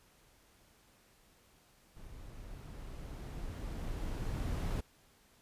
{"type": "noise with level ramp", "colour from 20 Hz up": "brown", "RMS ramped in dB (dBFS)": [-51, -34], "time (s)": [1.96, 4.81], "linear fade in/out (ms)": 10, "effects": ["pink hiss -66 dBFS RMS until 5.41 s", "resampled to 32000 Hz"]}